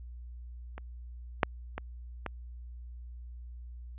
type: clicks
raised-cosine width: 0.5 ms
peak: -27 / -7 / -20 / -19 dBFS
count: 4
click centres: 0.78 / 1.432 / 1.78 / 2.263 s
effects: added 60 Hz sine -42 dBFS peak until 3.98 s + resampled to 8000 Hz